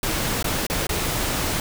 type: noise with dropouts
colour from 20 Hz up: pink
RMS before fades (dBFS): -24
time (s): 0.03-1.6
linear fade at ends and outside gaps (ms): 2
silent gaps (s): 0.427-0.443 / 0.667-0.699 / 0.869-0.892
effects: none